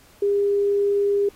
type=tone; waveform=sine; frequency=403.8 Hz; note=G#4; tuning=49 cents flat; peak=-17 dBFS; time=0.22-1.29 s; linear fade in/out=5 ms; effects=pink hiss -53 dBFS RMS until 1.35 s + AAC 48 kbps